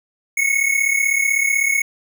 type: tone pair together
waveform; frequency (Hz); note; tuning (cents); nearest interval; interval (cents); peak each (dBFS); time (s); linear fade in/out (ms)
square; 2181 / 2217; C#7 / C#7; -29 / 0; unison; 29; -19 / -19; 0.37-1.82; 5
effects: none